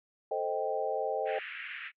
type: chord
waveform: sine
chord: A half-diminished seventh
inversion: none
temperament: equal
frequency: 440 / 523.3 / 622.3 / 784 Hz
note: A4 / C5 / Eb5 / G5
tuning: 0 / 0 / 0 / 0 cents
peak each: -35 dBFS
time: 0.31-1.39 s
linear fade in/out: 5 ms
type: band-pass noise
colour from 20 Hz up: pink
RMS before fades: -42 dBFS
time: 1.25-1.92 s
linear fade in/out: 50 ms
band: 1500 to 2800 Hz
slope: 48 dB/octave
effects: noise-tail reverb RT60 0.1 s tail -26 dB re dry